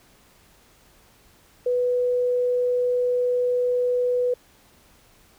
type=tone; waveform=sine; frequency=493.9 Hz; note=B4; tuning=in tune; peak=-19 dBFS; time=1.66-4.34 s; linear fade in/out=5 ms; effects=pink hiss -56 dBFS RMS until 5.38 s